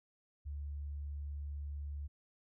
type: tone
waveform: sine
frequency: 72.2 Hz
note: D2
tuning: 29 cents flat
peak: -39 dBFS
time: 0.45-2.08 s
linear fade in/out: 20 ms
effects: none